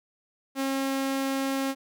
sawtooth tone, 270.3 Hz, C#4, 44 cents flat, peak -22 dBFS, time 0.55-1.75 s, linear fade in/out 50 ms, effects none

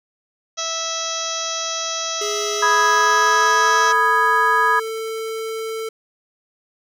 harmonic tone, 655 Hz, E5, 11 cents flat, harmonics 1 / 2 / 3 / 4 / 5 / 6 / 7 / 8 / 9 / 10, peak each -31 / -29 / -37 / -36 / -31 / -31 / -38 / -31 / -28 / -34 dBFS, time 0.57-3.93 s, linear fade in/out 20 ms
square tone with pitch glide, 415.3 to 445.1 Hz, G#4 to A4, 0 to +20 cents, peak -25 dBFS, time 2.21-5.89 s, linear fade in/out 5 ms, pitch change +120 cents, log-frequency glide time 2.55-3.93 s
sine chord, G# minor, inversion first, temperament equal, 987.8 / 1244.5 / 1661.2 Hz, B5 / D#6 / G#6, 0 / 0 / 0 cents, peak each -18 dBFS, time 2.62-4.8 s, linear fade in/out 10 ms
effects none

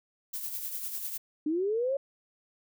violet noise with tremolo, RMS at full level -34 dBFS, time 0.33-1.18 s, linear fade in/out 10 ms, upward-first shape triangle, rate 10 Hz, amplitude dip 55%
sine linear sweep, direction up, 292.4 to 563 Hz, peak -26 dBFS, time 1.46-1.97 s, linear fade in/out 5 ms
effects none

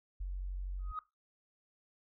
sine tone, 46.25 Hz, F#1, in tune, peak -35 dBFS, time 0.2-0.92 s, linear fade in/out 10 ms
sine tone with exponential growth, 1255 Hz, D#6, 15 cents sharp, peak -33 dBFS, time 0.79-0.99 s, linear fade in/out 2 ms, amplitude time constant 42 ms
effects noise-tail reverb RT60 0.2 s tail -17 dB re dry + tanh soft clip ceiling -29 dBFS

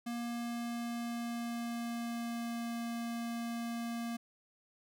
square tone with pitch glide, 236.6 to 233.6 Hz, A#3 to A#3, +26 to +4 cents, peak -37 dBFS, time 0.06-4.17 s, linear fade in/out 10 ms, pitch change -22 cents, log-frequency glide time 0.27-2.81 s, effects none

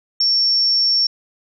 sine tone, 5460 Hz, F8, 40 cents flat, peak -13 dBFS, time 0.2-1.07 s, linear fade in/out 5 ms, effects none

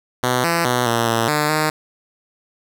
5% pulse tone with pitch steps, 125.1 / 168.9 / 123.4 / 116.8 / 114.9 / 150.1 / 154.4 Hz, B2 / E3 / B2 / A#2 / A#2 / D3 / D#3, +23 / +42 / -1 / +4 / -25 / +38 / -13 cents, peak -5 dBFS, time 0.23-1.7 s, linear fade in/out 5 ms, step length 210 ms, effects none

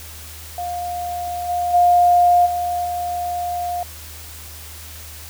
sine tone with level steps, 707 Hz, F5, 21 cents sharp, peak -23 / -18 / -10 / -19 / -21 dBFS, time 0.58-3.83 s, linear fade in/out 2 ms, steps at 1.48 / 1.73 / 2.45 / 2.84 s, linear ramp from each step 20 ms, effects added 78 Hz sine -38 dBFS peak until 5.29 s + white hiss -38 dBFS RMS until 5.29 s

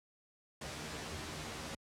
pink noise with comb filter, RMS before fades -43 dBFS, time 0.61-1.75 s, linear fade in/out 5 ms, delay 13 ms, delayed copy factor +0.75, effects high-pass 60 Hz 12 dB/octave + low-pass 8000 Hz 12 dB/octave

